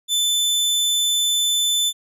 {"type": "tone", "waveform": "sawtooth", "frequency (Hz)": 3520, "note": "A7", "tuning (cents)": 0, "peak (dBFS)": -14, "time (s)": [0.08, 1.93], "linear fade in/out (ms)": 50, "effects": ["resampled to 32000 Hz"]}